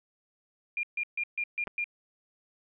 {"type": "tone bursts", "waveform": "sine", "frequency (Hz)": 2405, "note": "D7", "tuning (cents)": 41, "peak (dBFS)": -28, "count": 6, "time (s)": [0.77, 1.842], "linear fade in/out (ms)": 2, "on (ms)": 62, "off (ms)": 140}
{"type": "clicks", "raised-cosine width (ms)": 0.5, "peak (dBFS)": [-23, -24], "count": 2, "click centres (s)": [1.672, 1.677]}
{"effects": []}